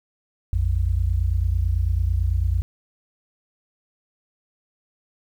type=tone pair together; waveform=sine; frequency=58.27 / 87.31 Hz; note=A#1 / F2; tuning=0 / 0 cents; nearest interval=perfect fifth; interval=700 cents; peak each=-21 dBFS; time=0.53-2.62 s; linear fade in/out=0 ms; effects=9-bit